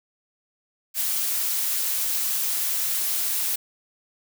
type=noise with ADSR envelope; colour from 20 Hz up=blue; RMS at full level=-23 dBFS; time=0.94-3.56 s; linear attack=62 ms; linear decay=14 ms; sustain=-2 dB; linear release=8 ms; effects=none